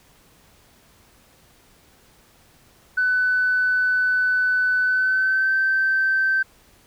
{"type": "tone with pitch glide", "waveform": "sine", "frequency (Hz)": [1500, 1551.1], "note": ["F#6", "G6"], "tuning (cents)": [23, -19], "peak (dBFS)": -16, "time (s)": [2.97, 6.43], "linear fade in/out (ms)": 10, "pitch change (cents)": 58, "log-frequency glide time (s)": [4.81, 5.54], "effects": ["tanh soft clip ceiling -12 dBFS", "pink hiss -55 dBFS RMS until 6.86 s"]}